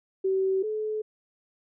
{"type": "tone pair in turn", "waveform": "sine", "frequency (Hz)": [382.2, 430.1], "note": ["G4", "A4"], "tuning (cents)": [-44, -39], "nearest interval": "major second", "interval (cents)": 205, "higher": "second", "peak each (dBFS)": [-22, -27], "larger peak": "first", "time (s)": [[0.24, 0.63], [0.63, 1.02]], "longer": "neither", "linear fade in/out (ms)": 10, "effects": []}